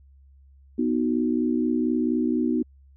sine chord, B major, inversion none, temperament equal, 246.9 / 311.1 / 370 Hz, B3 / D#4 / F#4, 0 / 0 / 0 cents, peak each -23 / -25 / -29 dBFS, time 0.78-2.63 s, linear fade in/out 10 ms, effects added 68 Hz sine -50 dBFS peak until 2.96 s

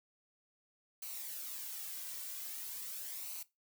blue noise with flanger, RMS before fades -44 dBFS, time 1.02-3.43 s, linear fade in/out 5 ms, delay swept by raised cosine 0.57 to 2.37 ms, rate 0.43 Hz, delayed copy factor -0.55, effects noise-tail reverb RT60 0.2 s tail -18 dB re dry

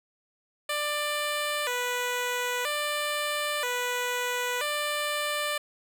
10% pulse tone with vibrato, 540 Hz, C#5, 45 cents flat, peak -19 dBFS, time 0.69-5.58 s, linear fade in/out 5 ms, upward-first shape square, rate 0.51 Hz, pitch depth 160 cents each way, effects none

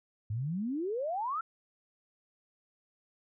sine exponential sweep, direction up, 100 to 1370 Hz, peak -31 dBFS, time 0.3-1.41 s, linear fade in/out 5 ms, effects none

